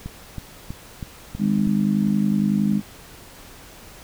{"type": "click train", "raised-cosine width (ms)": 5, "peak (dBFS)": -18, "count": 6, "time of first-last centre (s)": [0.06, 1.673], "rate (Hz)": 3.1}
{"type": "harmonic tone", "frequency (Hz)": 50.9, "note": "G#1", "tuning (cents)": -34, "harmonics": [3, 4, 5, 6], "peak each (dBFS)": [-27, -18, -27, -29], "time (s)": [1.38, 2.82], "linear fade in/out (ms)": 50}
{"effects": ["pink hiss -44 dBFS RMS until 4.03 s"]}